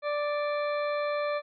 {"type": "harmonic tone", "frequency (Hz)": 587.3, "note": "D5", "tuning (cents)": 0, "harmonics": [1, 2, 3, 4, 6, 7], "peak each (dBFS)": [-28, -34, -40, -40, -49, -48], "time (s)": [0.02, 1.42], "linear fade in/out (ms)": 50, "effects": []}